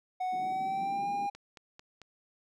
triangle tone with pitch glide, 740 to 807 Hz, F#5 to G#5, 0 to -50 cents, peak -28 dBFS, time 0.2-1.3 s, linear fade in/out 10 ms, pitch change +150 cents, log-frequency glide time 0.37-1.08 s
pink band-pass noise, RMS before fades -47 dBFS, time 0.32-1.27 s, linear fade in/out 10 ms, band 160 to 390 Hz, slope 48 dB/octave
click train, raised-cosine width 0.2 ms, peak -31 dBFS, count 4, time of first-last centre 1.35-2.017 s, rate 4.5 Hz
effects none

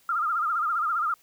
sine tone with vibrato, 1300 Hz, E6, 24 cents flat, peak -23 dBFS, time 0.09-1.14 s, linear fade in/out 2 ms, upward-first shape sine, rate 15 Hz, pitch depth 130 cents each way, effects white hiss -61 dBFS RMS until 1.22 s

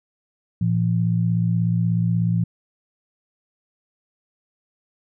sine tone pair together, 114.2 / 170.73 Hz, A#2 / F3, -35 / -39 cents, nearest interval perfect fifth, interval 696 cents, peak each -20 dBFS, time 0.61-2.44 s, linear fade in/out 5 ms, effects none

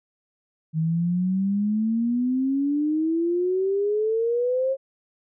sine exponential sweep, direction up, 156.4 to 542 Hz, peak -20 dBFS, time 0.73-4.77 s, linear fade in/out 50 ms, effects none

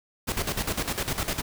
pink noise with tremolo, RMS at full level -27 dBFS, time 0.27-1.42 s, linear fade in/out 20 ms, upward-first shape square, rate 9.9 Hz, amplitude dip 70%, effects none

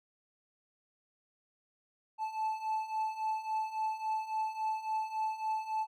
triangle beating tone pair, 871 / 874.6 Hz, A5 / A5, -18 / -11 cents, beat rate 3.6 Hz, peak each -36 / -32 dBFS, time 2.18-5.87 s, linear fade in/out 50 ms, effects none

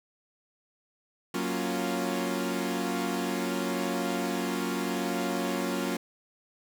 sawtooth chord, Gb major seventh, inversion none, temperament equal, 185 / 233.1 / 277.2 / 349.2 Hz, Gb3 / Bb3 / Db4 / F4, 0 / 0 / 0 / 0 cents, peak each -30 dBFS, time 1.34-5.97 s, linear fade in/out 5 ms, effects 8-bit

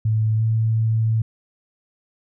sine tone with pitch glide, 109.5 to 111.61 Hz, A2 to A2, -8 to +25 cents, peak -16 dBFS, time 0.05-1.22 s, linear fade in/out 5 ms, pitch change +33 cents, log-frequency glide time 0.37-0.42 s, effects none

